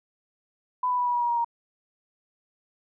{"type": "tone with pitch steps", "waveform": "sine", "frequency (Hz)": [1000, 990.8, 981.7, 972.7, 963.7, 954.8, 946.1, 937.4], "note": ["B5", "B5", "B5", "B5", "B5", "A#5", "A#5", "A#5"], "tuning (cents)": [21, 5, -11, -27, -43, 41, 25, 9], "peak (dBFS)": -22, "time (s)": [0.83, 1.446], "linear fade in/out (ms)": 5, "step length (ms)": 77, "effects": []}